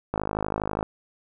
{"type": "click train", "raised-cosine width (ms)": 1, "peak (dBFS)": -12, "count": 37, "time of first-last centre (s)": [0.14, 0.828], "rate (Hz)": 52.3, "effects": []}